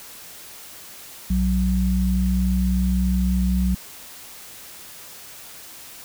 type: tone pair together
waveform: sine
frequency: 61.74 / 185.01 Hz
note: B1 / F#3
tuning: 0 / 0 cents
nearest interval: octave + perfect fifth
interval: 1900 cents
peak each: -20 dBFS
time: 1.3-3.75 s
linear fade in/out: 5 ms
effects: white hiss -41 dBFS RMS until 6.04 s